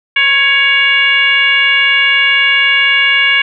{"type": "tone with frequency modulation", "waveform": "sine", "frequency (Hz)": 2238, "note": "C#7", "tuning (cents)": 16, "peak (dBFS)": -7, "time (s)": [0.16, 3.42], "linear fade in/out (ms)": 5, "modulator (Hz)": 576, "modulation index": 1.2, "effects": []}